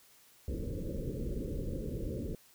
pink low-pass noise, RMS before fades -37 dBFS, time 0.48-2.35 s, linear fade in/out 2 ms, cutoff 550 Hz, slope 96 dB/octave, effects white hiss -62 dBFS RMS until 2.54 s

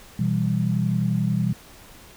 sine chord, E minor, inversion second, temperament equal, 123.47 / 164.81 / 196 Hz, B2 / E3 / G3, 0 / 0 / 0 cents, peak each -24 dBFS, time 0.19-1.53 s, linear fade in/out 5 ms, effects pink hiss -47 dBFS RMS until 2.16 s

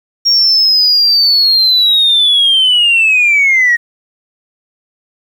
sine linear sweep, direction down, 5588 to 1864.7 Hz, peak -5 dBFS, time 0.25-3.77 s, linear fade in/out 20 ms, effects tanh soft clip ceiling -3 dBFS + 7-bit

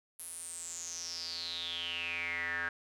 square tone with band-pass filter sweep, 85.3 Hz, F2, 40 cents flat, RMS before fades -39 dBFS, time 0.19-2.69 s, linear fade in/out 5 ms, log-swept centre 11000 to 1600 Hz, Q 9.9, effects none

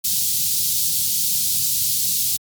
white band-stop noise, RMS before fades -20 dBFS, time 0.04-2.37 s, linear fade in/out 10 ms, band 170 to 3800 Hz, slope 24 dB/octave, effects high-pass 100 Hz 12 dB/octave + Opus 48 kbps

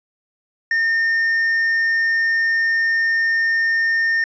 sine tone with tanh clipping, 1820 Hz, A#6, 42 cents flat, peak -16 dBFS, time 0.71-4.24 s, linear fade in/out 2 ms, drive 3 dB, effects resampled to 16000 Hz

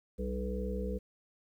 harmonic tone with a mistuned harmonic, 61.74 Hz, B1, in tune, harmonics 1 / 3 / 5 / 7 / 8, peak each -36 / -38 / -48 / -41 / -40 dBFS, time 0.18-0.99 s, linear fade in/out 20 ms, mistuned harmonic 3, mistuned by +83 cents, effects 11-bit

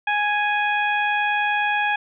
harmonic tone, 830.6 Hz, G#5, in tune, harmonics 1 / 2 / 3 / 4, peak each -22 / -23 / -25 / -34 dBFS, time 0.07-1.96 s, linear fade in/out 5 ms, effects none

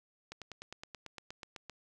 slowing click train, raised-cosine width 0.2 ms, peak -27 dBFS, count 13, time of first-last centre 0.32-1.697 s, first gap 97 ms, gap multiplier 1.03, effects none

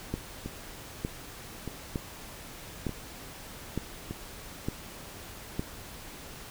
two click trains, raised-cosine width 3 ms, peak -22 / -17 dBFS, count 4 / 7, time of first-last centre 0.46-4.11 / 0.14-5.595 s, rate 0.822 / 1.1 Hz, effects pink hiss -45 dBFS RMS until 6.5 s

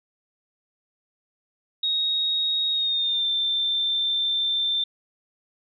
sine tone with pitch glide, 3762 to 3567 Hz, A#7 to A7, +15 to +23 cents, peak -21 dBFS, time 1.83-4.84 s, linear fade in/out 5 ms, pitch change -92 cents, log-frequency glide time 2.71-3.27 s, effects none

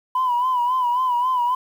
sine tone with vibrato, 995 Hz, B5, 13 cents sharp, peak -16 dBFS, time 0.15-1.55 s, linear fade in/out 5 ms, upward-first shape sine, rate 3.7 Hz, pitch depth 69 cents each way, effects tanh soft clip ceiling -14 dBFS + 8-bit

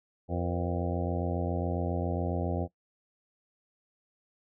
harmonic tone with a mistuned harmonic, 87.31 Hz, F2, in tune, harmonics 1 / 2 / 3 / 4 / 5 / 6 / 7 / 8 / 9, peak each -32 / -35 / -37 / -38 / -39 / -40 / -40 / -41 / -42 dBFS, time 0.28-2.68 s, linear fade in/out 50 ms, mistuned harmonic 5, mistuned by +98 cents, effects noise-tail reverb RT60 0.1 s tail -18 dB re dry

